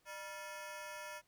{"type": "ring-modulated tone", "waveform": "20% pulse", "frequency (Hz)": 784, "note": "G5", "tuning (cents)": 0, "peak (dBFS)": -37, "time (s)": [0.05, 1.22], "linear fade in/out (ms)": 50, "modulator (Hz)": 181, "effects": ["pink hiss -75 dBFS RMS until 1.27 s"]}